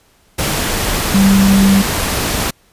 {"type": "tone in noise", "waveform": "sine", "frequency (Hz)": 196, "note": "G3", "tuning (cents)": 0, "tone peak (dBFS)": -7, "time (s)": [1.14, 1.82], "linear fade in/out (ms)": 10, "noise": "pink", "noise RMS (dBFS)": -17, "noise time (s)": [0.38, 2.51], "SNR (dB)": 7, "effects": ["pink hiss -53 dBFS RMS until 2.72 s", "resampled to 32000 Hz"]}